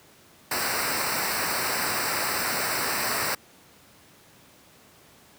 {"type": "noise with comb filter", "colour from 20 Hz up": "pink", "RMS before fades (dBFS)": -27, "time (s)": [0.51, 3.35], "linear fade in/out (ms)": 5, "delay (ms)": 0.3, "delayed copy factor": -0.8, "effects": ["pink hiss -54 dBFS RMS until 5.38 s", "high-pass 100 Hz 12 dB/octave"]}